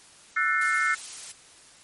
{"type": "chord", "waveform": "sine", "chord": "F# half-diminished seventh", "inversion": "third", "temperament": "just", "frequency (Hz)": [1332, 1480, 1776, 2131], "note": ["E6", "F#6", "A6", "C7"], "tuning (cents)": [18, 0, 16, 31], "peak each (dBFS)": -27, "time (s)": [0.36, 0.95], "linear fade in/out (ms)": 10}
{"type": "noise", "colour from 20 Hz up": "blue", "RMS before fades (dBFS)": -36, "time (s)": [0.61, 1.32], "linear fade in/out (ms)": 5}
{"effects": ["white hiss -52 dBFS RMS until 1.83 s", "MP3 48 kbps"]}